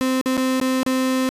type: tone with dropouts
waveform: 35% pulse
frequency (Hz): 259.6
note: C4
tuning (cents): -13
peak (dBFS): -16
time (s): 0.01-1.29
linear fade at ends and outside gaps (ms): 0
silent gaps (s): 0.213-0.259 / 0.369-0.377 / 0.6-0.613 / 0.831-0.863
effects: resampled to 32000 Hz